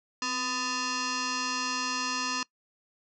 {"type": "tone with frequency modulation", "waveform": "sine", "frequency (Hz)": 2000, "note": "B6", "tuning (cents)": 21, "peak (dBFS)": -28, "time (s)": [0.22, 2.43], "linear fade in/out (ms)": 2, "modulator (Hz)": 753, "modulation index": 5.4, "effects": ["noise-tail reverb RT60 0.1 s tail -23 dB re dry"]}